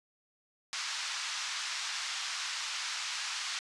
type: band-pass noise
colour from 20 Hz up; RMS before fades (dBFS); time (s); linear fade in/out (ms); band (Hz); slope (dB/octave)
white; -37; 0.73-3.59; 0; 1000 to 6100; 24
effects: resampled to 24000 Hz